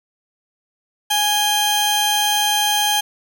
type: tone pair together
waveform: sawtooth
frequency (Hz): 829 / 3165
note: G#5 / G7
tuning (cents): -3 / +16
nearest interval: octave + major seventh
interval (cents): 2319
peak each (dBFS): -15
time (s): 1.1-3.01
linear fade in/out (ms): 10
effects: none